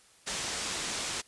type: low-pass noise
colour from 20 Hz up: white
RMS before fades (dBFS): -35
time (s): 0.26-1.22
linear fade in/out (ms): 20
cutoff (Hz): 8200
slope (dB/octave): 24
effects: white hiss -60 dBFS RMS until 1.27 s + resampled to 24000 Hz